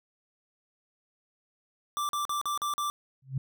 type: tone bursts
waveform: square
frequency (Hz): 1174.7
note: D6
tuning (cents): 0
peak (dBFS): -29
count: 6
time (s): 1.97-2.9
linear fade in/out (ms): 0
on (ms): 120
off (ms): 42
type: tone with exponential growth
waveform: sine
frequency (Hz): 133.2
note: C3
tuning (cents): +31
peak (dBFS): -24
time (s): 3.22-3.38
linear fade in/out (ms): 5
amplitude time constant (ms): 33
effects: none